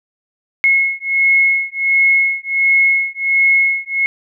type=beating tone pair; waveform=sine; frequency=2173 / 2174.4 Hz; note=C#7 / C#7; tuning=-35 / -34 cents; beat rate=1.4 Hz; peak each=-14 dBFS; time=0.64-4.06 s; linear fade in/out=0 ms; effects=none